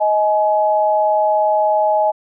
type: tone pair together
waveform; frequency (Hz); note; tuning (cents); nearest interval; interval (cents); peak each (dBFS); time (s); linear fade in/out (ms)
sine; 628 / 844.9; D#5 / G#5; +16 / +30; perfect fourth; 514; -15; 0-2.12; 20
effects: none